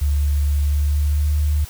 sine tone with pitch glide, 72.1 to 74.47 Hz, D2 to D2, -31 to +25 cents, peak -15 dBFS, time 0.01-1.65 s, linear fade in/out 10 ms, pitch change +56 cents, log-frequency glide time 0.62-1.35 s, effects white hiss -40 dBFS RMS until 1.69 s

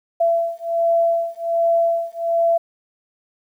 sine beating tone pair, 672 / 673.3 Hz, E5 / E5, +33 / +36 cents, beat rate 1.3 Hz, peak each -19 dBFS, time 0.2-2.58 s, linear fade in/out 10 ms, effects 9-bit

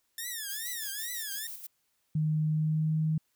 5% pulse tone with vibrato, 1777 Hz, A6, 17 cents sharp, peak -25 dBFS, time 0.18-1.47 s, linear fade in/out 2 ms, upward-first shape triangle, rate 2.4 Hz, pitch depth 210 cents each way
violet noise with tremolo, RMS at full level -41 dBFS, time 0.49-1.67 s, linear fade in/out 10 ms, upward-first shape square, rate 6.1 Hz, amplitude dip 50%
sine tone with pitch glide, 154.7 to 156.95 Hz, D#3 to D#3, -10 to +15 cents, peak -25 dBFS, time 2.15-3.18 s, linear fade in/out 5 ms, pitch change +25 cents, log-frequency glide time 2.49-2.96 s
effects white hiss -75 dBFS RMS until 3.35 s

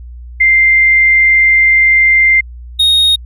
sine / triangle tone pair in turn, 2093 / 3729 Hz, C7 / A#7, 0 / 0 cents, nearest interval minor seventh, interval 1000 cents, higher second, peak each -5 dBFS, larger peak neither, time 0.4-2.41 / 2.79-3.16 s, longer first, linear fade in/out 10 ms, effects added 60 Hz sine -27 dBFS peak until 3.25 s

